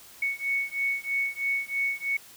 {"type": "beating tone pair", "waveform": "sine", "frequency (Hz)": [2217, 2220.1], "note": ["C#7", "C#7"], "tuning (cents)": [0, 2], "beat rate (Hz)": 3.1, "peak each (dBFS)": -29, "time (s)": [0.22, 2.17], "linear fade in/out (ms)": 5, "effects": ["white hiss -50 dBFS RMS until 2.36 s"]}